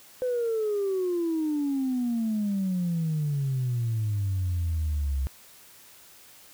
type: exponential sweep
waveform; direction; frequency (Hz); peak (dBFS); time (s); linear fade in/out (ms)
sine; down; 510 to 65.41; -23; 0.22-5.27; 0
effects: tanh soft clip ceiling -21 dBFS + white hiss -52 dBFS RMS until 6.53 s